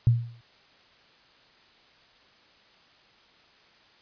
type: tone with exponential decay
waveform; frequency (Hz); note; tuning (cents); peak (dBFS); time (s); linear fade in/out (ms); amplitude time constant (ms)
sine; 117.7; A#2; +17; -13; 0.07-0.41; 0; 72
effects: white hiss -58 dBFS RMS until 4.01 s + resampled to 11025 Hz